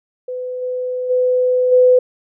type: tone with level steps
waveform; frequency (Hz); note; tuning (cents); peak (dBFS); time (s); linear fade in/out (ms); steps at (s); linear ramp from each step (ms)
sine; 503; B4; +32; -22 / -19 / -12 / -7; 0.28-1.99; 5; 0.61 / 1.09 / 1.71; 20
effects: none